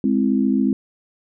sine chord, Ab augmented, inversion none, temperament equal, 207.7 / 261.6 / 329.6 Hz, Ab3 / C4 / E4, 0 / 0 / 0 cents, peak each -19 / -18 / -24 dBFS, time 0.04-0.73 s, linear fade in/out 2 ms, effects none

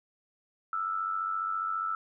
sine tone with amplitude modulation, 1322 Hz, E6, 5 cents sharp, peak -26 dBFS, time 0.73-1.95 s, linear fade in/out 2 ms, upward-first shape sine, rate 94.7 Hz, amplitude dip 65%, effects none

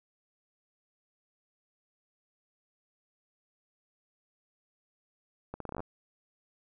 accelerating click train, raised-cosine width 1 ms, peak -24 dBFS, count 10, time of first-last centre 5.54-5.804 s, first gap 63 ms, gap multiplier 0.79, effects none

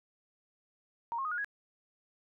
sine tone with pitch steps, 932.3 / 1077.1 / 1244.5 / 1437.8 / 1661.2 Hz, A#5 / C6 / D#6 / F6 / G#6, 0 / +50 / 0 / +50 / 0 cents, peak -32 dBFS, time 1.12-1.445 s, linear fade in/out 0 ms, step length 65 ms, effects none

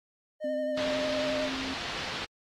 triangle tone with vibrato, 607 Hz, D#5, 43 cents flat, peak -27 dBFS, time 0.4-1.5 s, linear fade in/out 50 ms, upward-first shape sine, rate 11 Hz, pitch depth 28 cents each way
sine tone with pitch glide, 261.6 to 264.9 Hz, C4 to C4, 0 to +22 cents, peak -35 dBFS, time 0.44-1.74 s, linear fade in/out 5 ms, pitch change +22 cents, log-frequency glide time 0.66-1.49 s
white low-pass noise, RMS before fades -37 dBFS, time 0.77-2.25 s, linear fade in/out 5 ms, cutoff 4300 Hz, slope 24 dB/octave
effects AAC 48 kbps

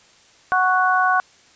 harmonic tone, 370 Hz, F#4, in tune, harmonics 2 / 3 / 4, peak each -19 / -19 / -19 dBFS, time 0.52-1.2 s, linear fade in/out 0 ms, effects white hiss -52 dBFS RMS until 1.55 s + resampled to 16000 Hz

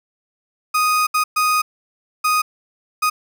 35% pulse tone bursts at uneven times, 1244.5 Hz, D#6, in tune, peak -13 dBFS, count 5, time 0.74-1.07 / 1.14-1.24 / 1.36-1.62 / 2.24-2.42 / 3.02-3.1 s, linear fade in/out 10 ms, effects none

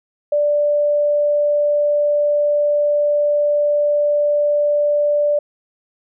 sine tone, 587.3 Hz, D5, in tune, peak -13 dBFS, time 0.32-5.39 s, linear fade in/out 5 ms, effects none

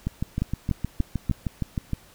two click trains, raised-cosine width 5 ms, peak -11 / -13 dBFS, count 4 / 13, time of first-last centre 0.42-1.297 / 0.07-1.933 s, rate 3.42 / 6.44 Hz, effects pink hiss -53 dBFS RMS until 2.14 s

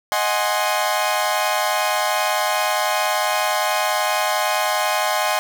sawtooth chord, Ab dominant seventh, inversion second, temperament equal with one note detuned, 622.3 / 740 / 830.6 / 1052 Hz, Eb5 / Gb5 / Ab5 / C6, 0 / 0 / 0 / +9 cents, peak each -20 dBFS, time 0.12-5.39 s, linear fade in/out 0 ms, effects none

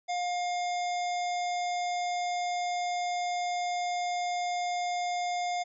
harmonic tone, 710 Hz, F5, 28 cents sharp, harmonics 1 / 3 / 5 / 7 / 9 / 10, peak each -29 / -39 / -43 / -46 / -48 / -49 dBFS, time 0.08-5.64 s, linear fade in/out 20 ms, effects none

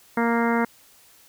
harmonic tone, 233.1 Hz, A#3, in tune, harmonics 1 / 2 / 3 / 4 / 5 / 6 / 7 / 8 / 9, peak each -22 / -26 / -30 / -27 / -33 / -30 / -34 / -34 / -34 dBFS, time 0.17-0.65 s, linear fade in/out 5 ms, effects white hiss -54 dBFS RMS until 1.28 s

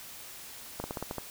clicks, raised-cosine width 1 ms, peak -20 dBFS, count 7, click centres 0.8 / 0.84 / 0.909 / 0.972 / 1.026 / 1.111 / 1.183 s, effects white hiss -46 dBFS RMS until 1.3 s

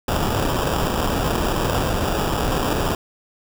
pink noise with sample-and-hold, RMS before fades -21 dBFS, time 0.08-2.95 s, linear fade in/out 2 ms, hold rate 2100 Hz, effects none

